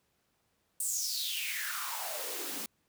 white noise with high-pass filter sweep, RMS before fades -36 dBFS, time 0.8-2.66 s, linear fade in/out 2 ms, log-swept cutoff 8900 to 220 Hz, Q 6.3, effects pink hiss -75 dBFS RMS until 2.88 s + high-pass 60 Hz 12 dB/octave

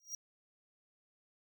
square tone with exponential growth, 5710 Hz, F8, 37 cents sharp, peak -36 dBFS, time 0-0.15 s, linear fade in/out 2 ms, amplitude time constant 32 ms, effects none

